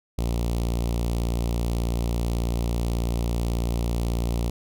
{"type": "tone with notch filter", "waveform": "sawtooth", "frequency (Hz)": 58.27, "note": "A#1", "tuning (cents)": 0, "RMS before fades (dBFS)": -25, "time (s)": [0.18, 4.5], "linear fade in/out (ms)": 5, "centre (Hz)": 1600, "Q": 0.73, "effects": []}